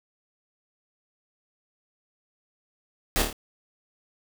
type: noise with echo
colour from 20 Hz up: pink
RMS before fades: -24 dBFS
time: 3.16-3.22 s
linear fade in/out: 0 ms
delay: 27 ms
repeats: 4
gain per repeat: -4 dB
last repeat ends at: 3.328 s
effects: none